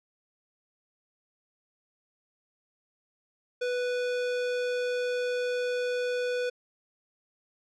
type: tone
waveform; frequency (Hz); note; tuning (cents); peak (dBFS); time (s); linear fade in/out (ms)
square; 493.9; B4; 0; -28; 3.61-6.5; 10
effects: low-pass 5000 Hz 12 dB/octave